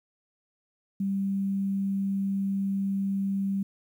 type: tone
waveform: sine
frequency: 196 Hz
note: G3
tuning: in tune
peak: -25 dBFS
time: 1-3.63 s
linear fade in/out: 5 ms
effects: 10-bit